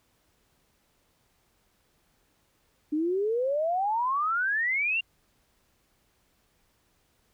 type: exponential sweep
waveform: sine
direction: up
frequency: 293.7 to 2824 Hz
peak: -24 dBFS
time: 2.92-5.01 s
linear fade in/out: 10 ms
effects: pink hiss -69 dBFS RMS until 7.33 s